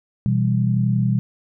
sine chord, E minor, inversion second, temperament equal, 123.47 / 164.81 / 196 Hz, B2 / E3 / G3, 0 / 0 / 0 cents, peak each -18 / -24 / -21 dBFS, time 0.26-1.19 s, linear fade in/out 0 ms, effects none

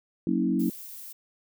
sine chord, F# dominant seventh, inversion none, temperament equal with one note detuned, 185 / 233.1 / 277.2 / 323.2 Hz, F#3 / A#3 / C#4 / E4, 0 / 0 / 0 / -34 cents, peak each -28 dBFS, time 0.27-0.7 s, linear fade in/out 2 ms
violet noise, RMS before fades -42 dBFS, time 0.59-1.13 s, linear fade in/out 10 ms
effects none

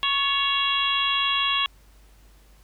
harmonic tone with a mistuned harmonic, 554.4 Hz, C#5, in tune, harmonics 2 / 3 / 4 / 5 / 6 / 7, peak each -26 / -34 / -34 / -26 / -24 / -36 dBFS, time 0.03-1.66 s, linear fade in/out 0 ms, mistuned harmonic 3, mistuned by +46 cents, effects added 50 Hz sine -51 dBFS peak until 2.63 s + pink hiss -59 dBFS RMS until 2.63 s

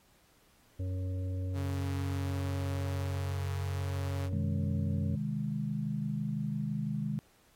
harmonic tone, 92.5 Hz, F#2, in tune, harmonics 1 / 3 / 5 / 6, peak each -32 / -44 / -51 / -50 dBFS, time 0.79-5.16 s, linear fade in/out 10 ms
sawtooth tone, 138.59 Hz, C#3, in tune, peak -34 dBFS, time 1.53-4.3 s, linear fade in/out 50 ms
sine chord, Ab major, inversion first, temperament just, 129.78 / 155.74 / 207.7 Hz, C3 / Eb3 / Ab3, -14 / +2 / 0 cents, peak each -37 / -35 / -35 dBFS, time 4.33-7.19 s, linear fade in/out 0 ms
effects pink hiss -66 dBFS RMS until 7.55 s + AAC 48 kbps

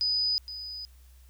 sine tone with echo, 4978 Hz, D#8, in tune, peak -24 dBFS, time 0.01-0.38 s, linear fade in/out 0 ms, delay 470 ms, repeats 1, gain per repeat -12 dB, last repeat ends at 0.85 s, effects added 63 Hz sine -51 dBFS peak until 1.29 s + white hiss -64 dBFS RMS until 1.29 s

